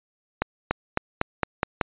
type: accelerating click train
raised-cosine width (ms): 0.5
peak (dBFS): -6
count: 7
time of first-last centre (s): 0.42-1.812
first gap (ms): 290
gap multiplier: 0.91
effects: resampled to 8000 Hz